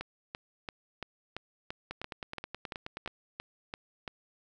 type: two click trains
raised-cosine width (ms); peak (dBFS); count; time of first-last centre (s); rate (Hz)
0.3; -22 / -21; 12 / 13; 1.91-3.076 / 0.01-4.078; 9.43 / 2.95
effects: none